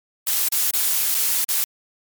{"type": "noise with dropouts", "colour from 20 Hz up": "blue", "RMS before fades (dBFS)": -20, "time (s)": [0.27, 1.64], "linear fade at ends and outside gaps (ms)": 0, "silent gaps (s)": [[0.484, 0.522], [0.708, 0.737], [1.144, 1.149], [1.443, 1.489]], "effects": ["MP3 96 kbps"]}